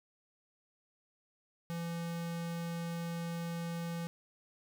square tone, 168.9 Hz, E3, 42 cents sharp, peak -37 dBFS, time 1.7-4.07 s, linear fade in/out 0 ms, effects none

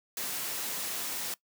white noise, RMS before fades -35 dBFS, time 0.17-1.34 s, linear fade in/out 2 ms, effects noise-tail reverb RT60 0.1 s tail -20 dB re dry + high-pass 150 Hz 12 dB/octave

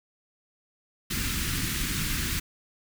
pink band-stop noise, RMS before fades -29 dBFS, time 1.1-2.4 s, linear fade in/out 10 ms, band 300 to 1400 Hz, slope 24 dB/octave, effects none

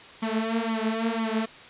sawtooth tone with flanger, 224.3 Hz, A3, 34 cents sharp, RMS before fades -27 dBFS, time 0.22-1.46 s, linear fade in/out 10 ms, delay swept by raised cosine 0.89 to 6.19 ms, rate 2 Hz, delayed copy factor +0.95, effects white hiss -46 dBFS RMS until 1.69 s + resampled to 8000 Hz

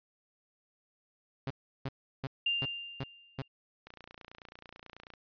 sawtooth tone bursts, 134.4 Hz, C3, 47 cents sharp, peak -30 dBFS, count 6, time 1.47-3.418 s, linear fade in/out 0 ms, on 33 ms, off 350 ms
sine tone with exponential decay, 2794 Hz, F7, in tune, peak -26 dBFS, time 2.46-3.48 s, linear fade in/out 5 ms, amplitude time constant 220 ms
click train, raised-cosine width 0.3 ms, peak -32 dBFS, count 38, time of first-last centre 3.87-5.137 s, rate 29.2 Hz
effects resampled to 11025 Hz

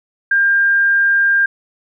sine tone, 1600 Hz, G6, 35 cents sharp, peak -10 dBFS, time 0.31-1.46 s, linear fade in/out 5 ms, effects none

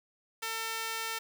sawtooth tone with high-pass filter, 450 Hz, A4, 39 cents sharp, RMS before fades -36 dBFS, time 0.42-1.19 s, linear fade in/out 10 ms, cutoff 1300 Hz, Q 0.71, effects none

